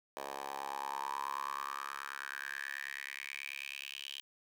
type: tone with high-pass filter sweep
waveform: 10% pulse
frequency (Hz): 69.3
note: C#2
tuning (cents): 0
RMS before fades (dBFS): -42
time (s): 0.17-4.21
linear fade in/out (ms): 0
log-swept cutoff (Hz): 660 to 3100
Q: 6.6
effects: none